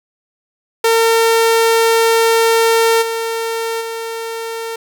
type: tone with level steps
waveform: sawtooth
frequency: 455 Hz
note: A#4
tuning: 42 cents flat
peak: -6 / -14 / -18 dBFS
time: 0.84-4.76 s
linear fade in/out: 5 ms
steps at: 3.01 / 3.8 s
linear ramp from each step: 20 ms
effects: none